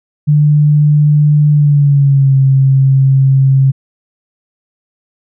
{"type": "tone with pitch glide", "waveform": "sine", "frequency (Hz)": [148.7, 134.79], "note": ["D3", "C#3"], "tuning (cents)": [22, -48], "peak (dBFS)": -5, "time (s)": [0.27, 3.72], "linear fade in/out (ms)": 20, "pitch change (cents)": -170, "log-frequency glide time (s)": [1.51, 2.36], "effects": []}